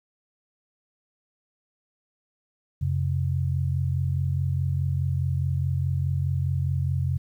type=tone pair together; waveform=sine; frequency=89.9 / 134.7 Hz; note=F#2 / C#3; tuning=-49 / -49 cents; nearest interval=perfect fifth; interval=700 cents; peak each=-25 dBFS; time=2.81-7.18 s; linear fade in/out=10 ms; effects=10-bit